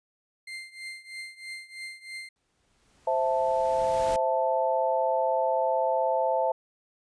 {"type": "tone with tremolo", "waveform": "35% pulse", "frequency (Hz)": 2093, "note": "C7", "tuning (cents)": 0, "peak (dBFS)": -33, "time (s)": [0.47, 2.29], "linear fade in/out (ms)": 5, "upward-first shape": "triangle", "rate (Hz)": 3.1, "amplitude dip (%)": 90}
{"type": "noise with exponential growth", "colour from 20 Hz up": "pink", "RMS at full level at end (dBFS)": -36, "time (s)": [2.36, 4.16], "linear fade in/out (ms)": 0, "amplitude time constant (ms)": 390}
{"type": "chord", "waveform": "sine", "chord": "A minor", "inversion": "first", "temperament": "equal", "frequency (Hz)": [523.3, 659.3, 880], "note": ["C5", "E5", "A5"], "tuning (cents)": [0, 0, 0], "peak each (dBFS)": -27, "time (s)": [3.07, 6.52], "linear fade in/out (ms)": 5}
{"effects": ["resampled to 22050 Hz"]}